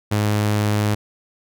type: tone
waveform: sawtooth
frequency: 104.9 Hz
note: G#2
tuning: 18 cents sharp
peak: -13 dBFS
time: 0.11-0.95 s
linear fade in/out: 10 ms
effects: none